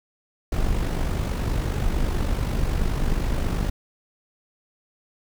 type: noise with amplitude modulation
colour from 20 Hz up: brown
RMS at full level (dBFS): -21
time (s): 0.52-3.7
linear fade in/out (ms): 5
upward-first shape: sine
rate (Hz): 49.3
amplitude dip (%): 50
effects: none